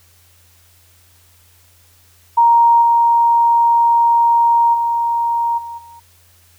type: tone with level steps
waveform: sine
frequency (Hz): 935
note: A#5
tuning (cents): +5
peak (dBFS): -7 / -9 / -14 / -26 / -37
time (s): 2.37-6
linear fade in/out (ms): 10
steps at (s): 2.81 / 4.73 / 5.57 / 5.77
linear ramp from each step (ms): 20
effects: added 87 Hz sine -52 dBFS peak until 6.58 s + white hiss -52 dBFS RMS until 6.58 s